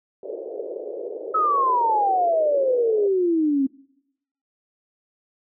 pink band-pass noise, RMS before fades -32 dBFS, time 0.23-3.08 s, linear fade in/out 2 ms, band 390 to 550 Hz, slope 48 dB/octave
sine exponential sweep, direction down, 1305 to 263.5 Hz, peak -17 dBFS, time 1.34-3.67 s, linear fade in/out 10 ms
effects noise-tail reverb RT60 0.8 s tail -23 dB re dry

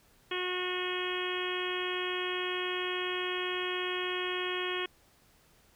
harmonic tone, 363.6 Hz, F#4, 30 cents flat, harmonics 1 / 2 / 3 / 4 / 5 / 6 / 7 / 8 / 9, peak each -35 / -46 / -40 / -43 / -40 / -43 / -40 / -41 / -40 dBFS, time 0.31-4.86 s, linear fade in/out 5 ms, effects pink hiss -64 dBFS RMS until 5.75 s

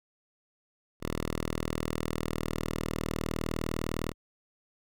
5% pulse tone, 39.79 Hz, D#1, 40 cents sharp, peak -20 dBFS, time 1-4.14 s, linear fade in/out 50 ms, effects none

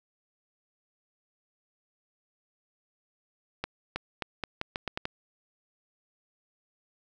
accelerating click train, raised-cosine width 0.3 ms, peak -15 dBFS, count 9, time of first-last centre 3.64-5.054 s, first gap 320 ms, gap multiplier 0.82, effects none

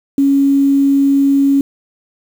sine tone with quantisation, 277.2 Hz, C#4, in tune, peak -8 dBFS, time 0.18-1.61 s, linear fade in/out 2 ms, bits 6, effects none

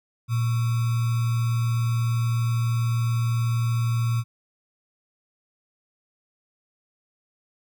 sine tone with sample-and-hold, 116.54 Hz, A#2, in tune, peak -20 dBFS, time 0.28-4.24 s, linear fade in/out 50 ms, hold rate 1225 Hz, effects none

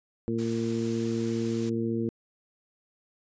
harmonic tone, 114.6 Hz, A#2, 29 cents flat, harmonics 1 / 2 / 3 / 4, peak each -34 / -29 / -31 / -35 dBFS, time 0.28-2.09 s, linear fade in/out 0 ms
white noise, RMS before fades -43 dBFS, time 0.38-1.7 s, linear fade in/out 10 ms
effects resampled to 16000 Hz

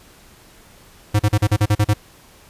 square tone bursts, 104.7 Hz, G#2, 15 cents sharp, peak -13 dBFS, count 9, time 1.14-1.938 s, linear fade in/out 10 ms, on 54 ms, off 39 ms, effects pink hiss -48 dBFS RMS until 2.49 s + resampled to 32000 Hz

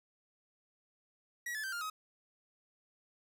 45% pulse tone with pitch steps, 1919 / 1729.5 / 1558.7 / 1404.8 / 1266.1 Hz, A#6 / A6 / G6 / F6 / D#6, +50 / -30 / -10 / +10 / +30 cents, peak -37 dBFS, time 1.46-1.9 s, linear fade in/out 5 ms, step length 88 ms, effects none

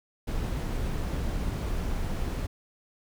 brown noise, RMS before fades -30 dBFS, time 0.27-2.47 s, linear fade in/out 10 ms, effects none

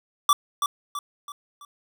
square tone with echo, 1160 Hz, D6, 22 cents flat, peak -15 dBFS, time 0.29-0.33 s, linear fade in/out 2 ms, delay 330 ms, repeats 4, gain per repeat -7 dB, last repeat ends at 1.65 s, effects none

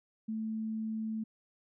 sine tone, 220 Hz, A3, in tune, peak -33 dBFS, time 0.28-1.24 s, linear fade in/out 10 ms, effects none

